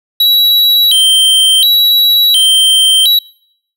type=tone with vibrato; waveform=square; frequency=3497 Hz; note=A7; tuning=11 cents flat; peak=-6 dBFS; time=0.2-3.19 s; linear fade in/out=5 ms; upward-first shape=square; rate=0.7 Hz; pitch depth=190 cents each way; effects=noise-tail reverb RT60 0.7 s tail -26 dB re dry